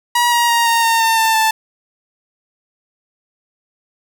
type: tone with pitch steps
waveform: sawtooth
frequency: 960 / 948.4 / 937 / 925.7 / 914.5 / 903.5 / 892.6 / 881.9 Hz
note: B5 / A#5 / A#5 / A#5 / A#5 / A5 / A5 / A5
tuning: -49 / +30 / +9 / -12 / -33 / +46 / +25 / +4 cents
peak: -8 dBFS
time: 0.15-1.51 s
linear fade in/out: 5 ms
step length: 170 ms
effects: none